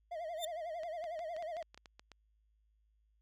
triangle tone with vibrato, 659.3 Hz, E5, in tune, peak -37 dBFS, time 0.11-1.63 s, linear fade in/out 10 ms, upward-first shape sine, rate 11 Hz, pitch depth 120 cents each way
sawtooth tone with exponential growth, 3582 Hz, A7, 30 cents sharp, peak -31 dBFS, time 0.36-0.45 s, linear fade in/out 5 ms, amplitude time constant 19 ms
clicks, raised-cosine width 0.2 ms, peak -35 dBFS, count 12, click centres 0.834 / 1.041 / 1.192 / 1.365 / 1.425 / 1.568 / 1.626 / 1.745 / 1.776 / 1.858 / 1.995 / 2.117 s
effects added 53 Hz sine -70 dBFS peak until 3.21 s

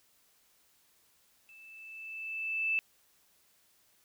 sine tone with level ramp, 2637 Hz, E7, in tune, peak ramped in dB -53 to -26 dBFS, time 1.49-2.79 s, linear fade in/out 0 ms, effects white hiss -68 dBFS RMS until 4.04 s

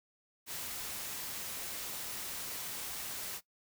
white noise, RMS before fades -41 dBFS, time 0.46-3.41 s, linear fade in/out 50 ms, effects noise-tail reverb RT60 0.1 s tail -18 dB re dry

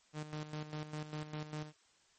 sawtooth tone with tremolo, 152.3 Hz, D#3, 37 cents flat, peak -35 dBFS, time 0.13-1.73 s, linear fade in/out 50 ms, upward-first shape square, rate 5 Hz, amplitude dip 65%, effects white hiss -69 dBFS RMS until 2.18 s + MP3 32 kbps

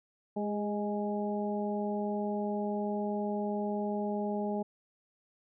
harmonic tone with a mistuned harmonic, 207.6 Hz, G#3, in tune, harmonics 1 / 2 / 3 / 4, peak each -33 / -36 / -38 / -39 dBFS, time 0.36-4.63 s, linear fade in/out 10 ms, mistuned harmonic 2, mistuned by -20 cents, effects none

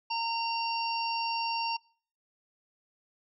harmonic tone, 920 Hz, A#5, 23 cents flat, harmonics 1 / 3 / 5 / 6, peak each -31 / -36 / -38 / -39 dBFS, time 0.1-1.77 s, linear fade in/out 10 ms, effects noise-tail reverb RT60 0.5 s tail -25 dB re dry

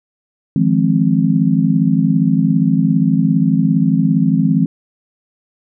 sine chord, F minor seventh, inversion third, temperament just, 157.15 / 174.61 / 209.5 / 261.9 Hz, Eb3 / F3 / Ab3 / C4, +18 / 0 / +15 / +2 cents, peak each -16 dBFS, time 0.56-4.66 s, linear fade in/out 2 ms, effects none

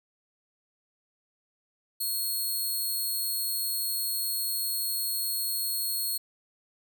5% pulse tone, 4303 Hz, C8, 48 cents sharp, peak -21 dBFS, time 2-6.18 s, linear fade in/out 10 ms, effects none

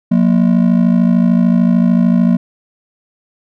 triangle ring-modulated tone, 207.7 Hz, G#3, in tune, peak -3 dBFS, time 0.11-2.37 s, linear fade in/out 10 ms, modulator 26.7 Hz, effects none

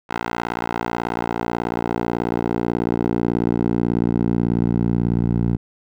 10% pulse tone with band-pass filter sweep, 58.27 Hz, A#1, in tune, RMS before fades -21 dBFS, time 0.09-5.57 s, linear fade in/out 20 ms, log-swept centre 1200 to 140 Hz, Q 0.93, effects none

